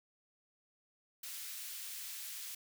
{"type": "high-pass noise", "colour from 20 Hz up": "white", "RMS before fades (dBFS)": -45, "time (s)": [1.23, 2.55], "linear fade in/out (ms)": 5, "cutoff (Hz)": 2000, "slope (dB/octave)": 12, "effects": []}